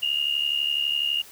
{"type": "tone pair together", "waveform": "sine", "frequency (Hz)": [2806, 2878], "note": ["F7", "F#7"], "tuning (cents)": [8, -49], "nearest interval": "unison", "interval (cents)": 43, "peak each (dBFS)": -25, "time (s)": [0.02, 1.22], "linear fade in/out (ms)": 10, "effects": ["white hiss -47 dBFS RMS until 1.31 s"]}